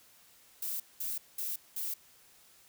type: noise bursts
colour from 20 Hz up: violet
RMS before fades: -36 dBFS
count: 4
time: 0.62-1.94 s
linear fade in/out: 5 ms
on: 180 ms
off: 200 ms
effects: white hiss -61 dBFS RMS until 2.68 s